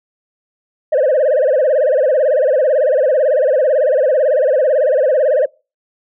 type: tone with vibrato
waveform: sine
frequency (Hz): 561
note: C#5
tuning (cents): +21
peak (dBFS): -8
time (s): 0.92-5.46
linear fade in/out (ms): 10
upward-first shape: sine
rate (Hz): 18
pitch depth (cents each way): 200
effects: noise-tail reverb RT60 0.3 s tail -24 dB re dry + tanh soft clip ceiling -8 dBFS